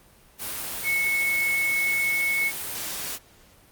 sine tone in noise, 2198 Hz, C#7, 15 cents flat, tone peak -21 dBFS, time 0.83-2.52 s, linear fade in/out 50 ms, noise white, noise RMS -32 dBFS, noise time 0.38-3.19 s, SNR +8 dB, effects pink hiss -55 dBFS RMS until 3.71 s + Opus 32 kbps

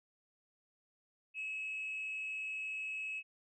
sine tone with amplitude modulation, 2583 Hz, E7, 36 cents flat, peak -35 dBFS, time 1.34-3.23 s, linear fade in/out 50 ms, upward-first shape sine, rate 268 Hz, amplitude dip 35%, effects tanh soft clip ceiling -34 dBFS

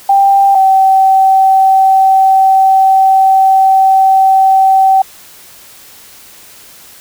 sine tone pair in turn, 789 / 768.8 Hz, G5 / G5, +11 / -34 cents, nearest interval unison, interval 45 cents, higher first, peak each -4 dBFS, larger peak neither, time 0.09-0.55 / 0.55-5.02 s, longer second, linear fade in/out 5 ms, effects white hiss -37 dBFS RMS until 7 s

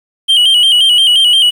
triangle tone with vibrato, 3045 Hz, F#7, 49 cents sharp, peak -4 dBFS, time 0.28-1.51 s, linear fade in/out 20 ms, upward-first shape square, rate 5.7 Hz, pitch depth 65 cents each way, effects 7-bit

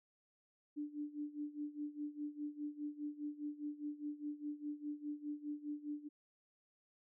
sine tone with tremolo, 295.3 Hz, D4, 10 cents sharp, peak -38 dBFS, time 0.76-6.09 s, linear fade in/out 20 ms, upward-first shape sine, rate 4.9 Hz, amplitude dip 85%, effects none

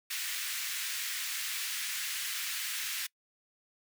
pink high-pass noise, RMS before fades -36 dBFS, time 0.1-3.07 s, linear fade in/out 10 ms, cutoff 1700 Hz, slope 24 dB/octave, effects noise-tail reverb RT60 0.1 s tail -24 dB re dry

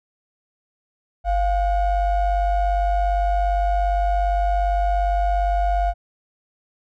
triangle ring-modulated tone, 373.7 Hz, F#4, 17 cents sharp, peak -12 dBFS, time 1.24-5.94 s, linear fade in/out 50 ms, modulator 325 Hz, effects none

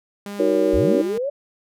sawtooth tone with vibrato, 201.7 Hz, G3, 50 cents sharp, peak -26 dBFS, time 0.26-1.18 s, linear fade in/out 2 ms, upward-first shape sine, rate 2.4 Hz, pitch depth 10 cents each way
sine chord, D# minor seventh, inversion none, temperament just, 311.1 / 373.4 / 466.7 / 560 Hz, D#4 / F#4 / A#4 / C#5, 0 / +16 / +2 / +18 cents, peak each -21 dBFS, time 0.39-1.02 s, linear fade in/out 10 ms
sine linear sweep, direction up, 36 to 587.3 Hz, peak -21 dBFS, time 0.73-1.3 s, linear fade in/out 10 ms
effects none

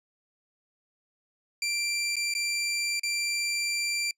20% pulse tone with dropouts, 2359 Hz, D7, 7 cents sharp, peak -22 dBFS, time 1.62-4.11 s, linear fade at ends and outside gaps 2 ms, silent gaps 2.157-2.166 / 2.339-2.35 / 2.996-3.033 s, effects noise-tail reverb RT60 0.1 s tail -26 dB re dry + resampled to 32000 Hz

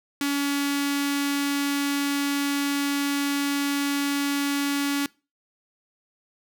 sawtooth tone with notch filter, 282.9 Hz, C#4, 35 cents sharp, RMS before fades -25 dBFS, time 0.21-5.06 s, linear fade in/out 2 ms, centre 610 Hz, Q 0.6, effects noise-tail reverb RT60 0.3 s tail -23 dB re dry

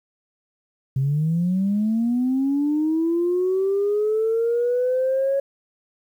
sine linear sweep, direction up, 130 to 554.4 Hz, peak -17 dBFS, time 0.96-5.4 s, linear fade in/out 5 ms, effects tanh soft clip ceiling -14 dBFS + 9-bit

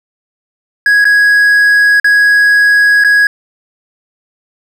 triangle tone with dropouts, 1661.2 Hz, G#6, in tune, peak -3 dBFS, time 0.86-3.27 s, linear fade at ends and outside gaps 2 ms, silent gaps 1.044-1.052 / 1.999-2.044 / 3.039-3.046 s, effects none

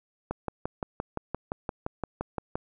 click train, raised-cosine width 1 ms, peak -16 dBFS, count 14, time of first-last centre 0.31-2.555 s, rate 5.79 Hz, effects none

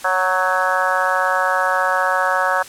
harmonic tone with a mistuned harmonic, 185 Hz, F#3, in tune, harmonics 3 / 4 / 5 / 6 / 7 / 8 / 9, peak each -23 / -23 / -23 / -23 / -23 / -23 / -23 dBFS, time 0.04-2.63 s, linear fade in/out 10 ms, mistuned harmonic 8, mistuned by +24 cents, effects white hiss -38 dBFS RMS until 2.68 s + low-pass 11000 Hz 12 dB/octave

